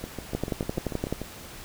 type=two click trains; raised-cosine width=2 ms; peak=-19 / -13 dBFS; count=9 / 10; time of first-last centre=0.04-1.216 / 0.35-1.126 s; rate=6.8 / 11.6 Hz; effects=pink hiss -43 dBFS RMS until 1.64 s